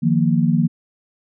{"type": "chord", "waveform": "sine", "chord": "Eb suspended second", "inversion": "none", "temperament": "equal", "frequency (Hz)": [155.56, 174.61, 233.1], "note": ["Eb3", "F3", "Bb3"], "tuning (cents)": [0, 0, 0], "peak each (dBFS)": -18, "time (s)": [0.02, 0.68], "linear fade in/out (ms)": 20, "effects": []}